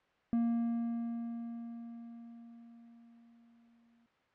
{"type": "tone with exponential decay", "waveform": "triangle", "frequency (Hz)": 233.1, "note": "A#3", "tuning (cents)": 0, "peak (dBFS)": -25, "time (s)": [0.33, 4.06], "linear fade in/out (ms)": 0, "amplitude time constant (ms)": 810, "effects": ["white hiss -70 dBFS RMS until 4.34 s", "low-pass 2000 Hz 12 dB/octave"]}